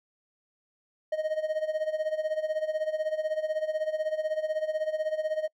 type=tone with tremolo; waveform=triangle; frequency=622.3 Hz; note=D#5; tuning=in tune; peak=-22 dBFS; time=1.12-5.48 s; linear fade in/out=5 ms; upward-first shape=sine; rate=16 Hz; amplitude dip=80%; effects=noise-tail reverb RT60 0.1 s tail -25 dB re dry